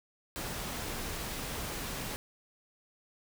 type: noise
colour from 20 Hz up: pink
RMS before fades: -38 dBFS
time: 0.36-2.16 s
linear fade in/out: 0 ms
effects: none